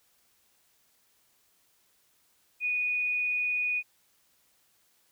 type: tone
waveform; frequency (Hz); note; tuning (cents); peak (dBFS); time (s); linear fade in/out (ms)
sine; 2471; D#7; -13; -26; 2.6-3.83; 50
effects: white hiss -68 dBFS RMS until 5.11 s